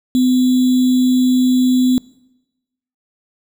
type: tone with sample-and-hold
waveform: sine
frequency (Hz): 253.6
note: B3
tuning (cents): +46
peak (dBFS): -10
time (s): 0.15-1.98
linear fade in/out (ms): 0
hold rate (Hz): 3675
effects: noise-tail reverb RT60 1.0 s tail -23 dB re dry